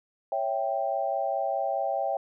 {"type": "chord", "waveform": "sine", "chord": "C# diminished", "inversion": "none", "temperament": "equal", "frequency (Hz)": [554.4, 659.3, 784], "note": ["C#5", "E5", "G5"], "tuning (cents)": [0, 0, 0], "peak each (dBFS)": [-31, -30, -29], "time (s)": [0.32, 2.17], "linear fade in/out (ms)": 2, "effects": []}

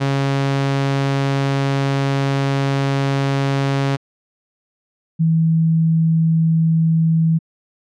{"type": "tone pair in turn", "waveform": ["sawtooth", "sine"], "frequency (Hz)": [137.7, 162.39], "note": ["C#3", "E3"], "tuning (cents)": [-11, -26], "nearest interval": "minor third", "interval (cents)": 285, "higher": "second", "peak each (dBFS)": -12, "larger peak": "neither", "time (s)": [[0, 3.97], [5.19, 7.39]], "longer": "first", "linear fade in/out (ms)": 20, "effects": ["low-pass 5000 Hz 12 dB/octave"]}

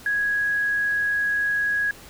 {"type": "tone", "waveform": "sine", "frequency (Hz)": 1661.2, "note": "G#6", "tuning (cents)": 0, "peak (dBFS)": -20, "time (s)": [0.06, 1.91], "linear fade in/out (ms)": 2, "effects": ["pink hiss -45 dBFS RMS until 2.09 s"]}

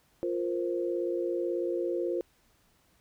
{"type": "chord", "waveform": "sine", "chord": "F suspended fourth", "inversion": "none", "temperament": "just", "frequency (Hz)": [349.2, 465.6, 523.8], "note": ["F4", "Bb4", "C5"], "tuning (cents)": [0, -2, 2], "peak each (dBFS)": [-30, -35, -34], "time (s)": [0.23, 2.21], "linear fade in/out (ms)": 0, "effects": ["pink hiss -67 dBFS RMS until 3 s"]}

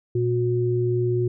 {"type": "tone pair together", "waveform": "sine", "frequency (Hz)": [119.27, 362.2], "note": ["A#2", "F#4"], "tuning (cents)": [40, -37], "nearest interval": "octave + perfect fifth", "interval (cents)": 1923, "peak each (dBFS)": -22, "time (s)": [0.15, 1.28], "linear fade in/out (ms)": 5, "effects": []}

